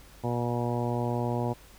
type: harmonic tone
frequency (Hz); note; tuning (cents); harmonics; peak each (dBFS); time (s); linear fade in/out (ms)
120.3; B2; -45; 1 / 2 / 3 / 4 / 5 / 6 / 7 / 8; -30 / -33 / -35 / -36 / -37 / -38 / -38 / -39; 0.23-1.54; 20
effects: added 50 Hz sine -54 dBFS peak until 1.78 s + pink hiss -54 dBFS RMS until 1.78 s